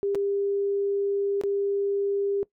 sine tone with dropouts, 400 Hz, G4, 35 cents sharp, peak -23 dBFS, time 0.03-2.43 s, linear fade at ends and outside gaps 0 ms, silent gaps 0.148-0.154 / 1.413-1.436 s, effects noise-tail reverb RT60 0.1 s tail -20 dB re dry

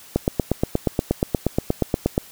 click train, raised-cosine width 2 ms, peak -4 dBFS, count 18, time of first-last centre 0.16-2.179 s, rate 8.42 Hz, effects white hiss -45 dBFS RMS until 2.31 s

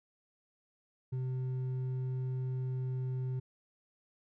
sine tone with hard clipping, 128.6 Hz, C3, 30 cents flat, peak -34 dBFS, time 1.12-3.4 s, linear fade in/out 10 ms, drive 4 dB, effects none

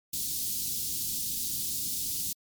white band-stop noise, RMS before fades -32 dBFS, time 0.13-2.33 s, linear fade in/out 5 ms, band 280 to 3900 Hz, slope 24 dB/octave, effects MP3 96 kbps

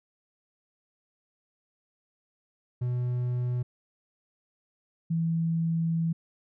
triangle / sine tone pair in turn, 123.47 / 164.81 Hz, B2 / E3, 0 / 0 cents, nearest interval perfect fourth, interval 500 cents, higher second, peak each -24 dBFS, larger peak neither, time 2.81-3.63 / 5.1-6.13 s, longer second, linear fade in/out 10 ms, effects none

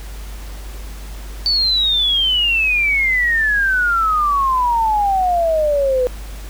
sine exponential sweep, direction down, 4563 to 493.9 Hz, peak -13 dBFS, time 1.46-6.07 s, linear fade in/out 0 ms, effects added 50 Hz sine -28 dBFS peak until 6.49 s + pink hiss -39 dBFS RMS until 6.49 s

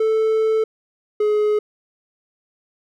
triangle tone pair in turn, 440 / 421.8 Hz, A4 / G#4, 0 / +27 cents, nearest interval minor second, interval 73 cents, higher first, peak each -13 dBFS, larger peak neither, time 0-0.64 / 1.2-1.59 s, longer first, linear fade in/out 5 ms, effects none

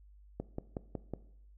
click train, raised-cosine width 2 ms, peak -23 dBFS, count 5, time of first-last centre 0.4-1.137 s, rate 5.43 Hz, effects noise-tail reverb RT60 0.7 s tail -18 dB re dry + added 50 Hz sine -55 dBFS peak until 1.57 s

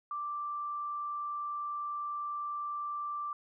sine tone, 1175 Hz, D6, 1 cent sharp, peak -34 dBFS, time 0.11-3.33 s, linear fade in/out 2 ms, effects none

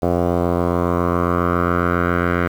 10% pulse tone with low-pass filter sweep, 87.31 Hz, F2, in tune, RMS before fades -18 dBFS, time 0.02-2.48 s, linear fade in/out 10 ms, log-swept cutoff 750 to 1700 Hz, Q 3.4, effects 7-bit

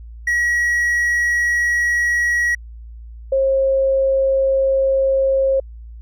triangle / sine tone pair in turn, 1914 / 537.1 Hz, A#6 / C5, +45 / +45 cents, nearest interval octave + minor seventh, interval 2200 cents, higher first, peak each -13 dBFS, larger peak neither, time 0.27-2.55 / 3.32-5.6 s, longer neither, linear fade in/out 5 ms, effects added 57 Hz sine -33 dBFS peak until 6.01 s

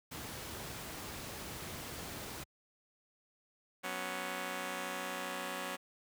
pink noise, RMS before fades -44 dBFS, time 0.11-2.44 s, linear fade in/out 10 ms
5% pulse chord, F# suspended fourth, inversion none, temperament just, 185 / 246.7 / 277.5 Hz, F#3 / B3 / C#4, 0 / -2 / +2 cents, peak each -32 dBFS, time 3.83-5.77 s, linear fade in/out 20 ms
effects high-pass 60 Hz 12 dB/octave

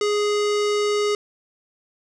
square tone with low-pass filter, 415.3 Hz, G#4, in tune, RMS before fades -21 dBFS, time 0.01-1.15 s, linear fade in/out 2 ms, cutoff 6100 Hz, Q 1.4, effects none

